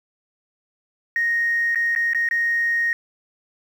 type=tone with dropouts; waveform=sine; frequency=1864.7 Hz; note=A#6; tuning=in tune; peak=-17 dBFS; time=1.16-2.93 s; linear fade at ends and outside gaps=1 ms; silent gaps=1.748-1.757 / 1.951-1.961 / 2.134-2.147 / 2.288-2.311 s; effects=tanh soft clip ceiling -13 dBFS + 8-bit